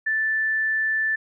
sine tone, 1760 Hz, A6, in tune, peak -20 dBFS, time 0.06-1.16 s, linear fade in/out 10 ms, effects none

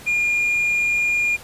triangle tone with hard clipping, 2417 Hz, D7, 49 cents sharp, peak -16 dBFS, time 0.06-1.37 s, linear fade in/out 20 ms, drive 1 dB, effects pink hiss -41 dBFS RMS until 1.43 s + resampled to 32000 Hz

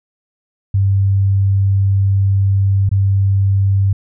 sine tone with dropouts, 98 Hz, G2, in tune, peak -10 dBFS, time 0.74-3.93 s, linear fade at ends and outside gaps 5 ms, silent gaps 2.892-2.914 s, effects none

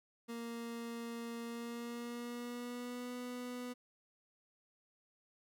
30% pulse tone with pitch glide, 233.1 to 247 Hz, A#3 to B3, 0 to 0 cents, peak -39 dBFS, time 0.28-3.74 s, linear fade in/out 20 ms, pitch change +100 cents, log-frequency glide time 1.44-3.14 s, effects none

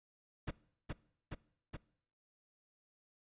brown noise with echo, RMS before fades -38 dBFS, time 0.47-0.51 s, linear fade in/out 10 ms, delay 420 ms, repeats 3, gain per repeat -2 dB, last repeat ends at 1.77 s, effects noise-tail reverb RT60 0.7 s tail -22 dB re dry + resampled to 8000 Hz

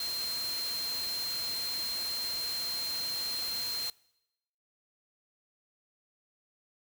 sine tone in noise, 4171 Hz, C8, 6 cents flat, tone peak -33 dBFS, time 0-3.9 s, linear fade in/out 2 ms, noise white, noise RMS -40 dBFS, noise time 0-3.9 s, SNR +4 dB, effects noise-tail reverb RT60 0.9 s tail -23 dB re dry

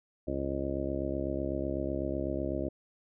harmonic tone, 68 Hz, C#2, 33 cents flat, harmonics 1 / 2 / 3 / 4 / 5 / 6 / 7 / 8 / 9, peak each -38 / -41 / -43 / -37 / -36 / -43 / -46 / -40 / -38 dBFS, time 0.27-2.69 s, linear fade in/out 10 ms, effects none

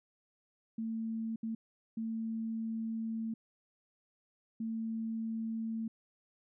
sine tone bursts at uneven times, 224.4 Hz, A3, 34 cents sharp, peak -34 dBFS, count 4, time 0.78-1.36 / 1.43-1.55 / 1.97-3.34 / 4.6-5.88 s, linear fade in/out 5 ms, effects none

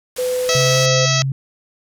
white low-pass noise, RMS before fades -32 dBFS, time 0.16-0.86 s, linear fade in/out 5 ms, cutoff 12000 Hz, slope 24 dB/octave
sine tone with pitch glide, 503 to 516.2 Hz, B4 to C5, +32 to -23 cents, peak -17 dBFS, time 0.18-1.06 s, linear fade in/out 10 ms, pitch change +45 cents, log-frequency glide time 0.63-0.77 s
harmonic tone, 651 Hz, E5, 22 cents flat, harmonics 1 / 2 / 3 / 4 / 5 / 6 / 7 / 8 / 9 / 10, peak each -25 / -25 / -25 / -25 / -25 / -25 / -25 / -25 / -25 / -25 dBFS, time 0.49-1.22 s, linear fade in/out 0 ms
sine tone with vibrato, 134.8 Hz, C#3, 48 cents flat, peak -17 dBFS, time 0.55-1.32 s, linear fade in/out 2 ms, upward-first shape triangle, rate 4.3 Hz, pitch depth 8 cents each way
effects none

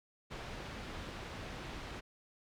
pink low-pass noise, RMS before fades -45 dBFS, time 0.3-2.01 s, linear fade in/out 20 ms, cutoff 3800 Hz, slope 12 dB/octave, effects none

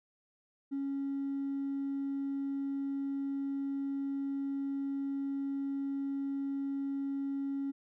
sine tone with hard clipping, 276.4 Hz, C#4, 5 cents flat, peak -33 dBFS, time 0.71-7.72 s, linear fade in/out 20 ms, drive 1 dB, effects none

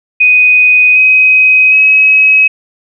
sine tone with pitch steps, 2495 / 2523 / 2550 Hz, D#7 / D#7 / D#7, +4 / +23 / +42 cents, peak -3 dBFS, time 0.2-2.48 s, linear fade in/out 10 ms, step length 760 ms, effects none

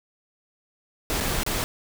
pink noise with dropouts, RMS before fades -26 dBFS, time 1.1-1.64 s, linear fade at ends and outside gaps 0 ms, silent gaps 1.203-1.207 / 1.434-1.464 s, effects none

